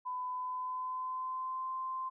sine tone with pitch glide, 1004 to 1040.6 Hz, B5 to C6, +28 to -10 cents, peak -35 dBFS, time 0.05-2.1 s, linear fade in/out 20 ms, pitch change +62 cents, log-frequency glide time 0.28-1.72 s, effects none

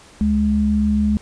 sine tone pair together, 72.26 / 210 Hz, D2 / G#3, -27 / +19 cents, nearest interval octave + tritone, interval 1846 cents, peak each -21 / -15 dBFS, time 0.21-1.17 s, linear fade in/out 0 ms, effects pink hiss -46 dBFS RMS until 1.21 s + resampled to 22050 Hz

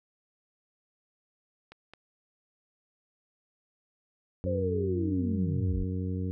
clicks, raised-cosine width 0.3 ms, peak -31 dBFS, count 2, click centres 1.72 / 1.936 s
harmonic tone, 92.5 Hz, F#2, in tune, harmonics 1 / 2 / 3 / 4 / 5, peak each -31 / -35 / -38 / -44 / -43 dBFS, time 4.44-6.31 s, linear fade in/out 0 ms
sine linear sweep, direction down, 535 to 30.96 Hz, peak -29 dBFS, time 4.46-5.84 s, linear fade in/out 10 ms
effects none

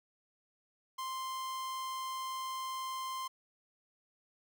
45% pulse tone, 1046.5 Hz, C6, in tune, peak -37 dBFS, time 0.98-3.28 s, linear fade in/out 10 ms, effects none

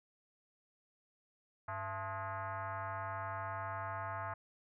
sine tone with frequency modulation, 100 Hz, G2, 35 cents sharp, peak -38 dBFS, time 1.68-4.34 s, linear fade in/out 5 ms, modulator 386 Hz, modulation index 3.7, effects none

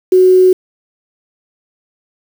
sine tone with quantisation, 370 Hz, F#4, in tune, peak -4 dBFS, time 0.12-0.53 s, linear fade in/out 5 ms, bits 5, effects none

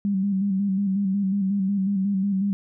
sine tone with vibrato, 196 Hz, G3, in tune, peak -20 dBFS, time 0.05-2.53 s, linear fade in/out 0 ms, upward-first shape square, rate 5.5 Hz, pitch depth 48 cents each way, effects none

